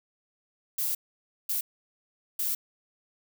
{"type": "noise bursts at uneven times", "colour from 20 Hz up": "violet", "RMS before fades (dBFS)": -29, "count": 3, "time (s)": [[0.78, 0.95], [1.49, 1.61], [2.39, 2.55]], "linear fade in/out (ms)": 5, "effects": []}